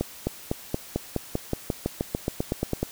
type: accelerating click train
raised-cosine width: 2 ms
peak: -11 dBFS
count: 18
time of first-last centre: 0.01-2.83 s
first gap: 260 ms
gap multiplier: 0.94
effects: white hiss -44 dBFS RMS until 2.91 s